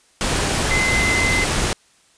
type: tone in noise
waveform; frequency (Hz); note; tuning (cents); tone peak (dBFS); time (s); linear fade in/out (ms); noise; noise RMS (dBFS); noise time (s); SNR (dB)
sine; 2054; C7; -33; -18; 0.71-1.44; 0; pink; -20; 0.21-1.73; -1
effects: white hiss -56 dBFS RMS until 2.17 s + resampled to 22050 Hz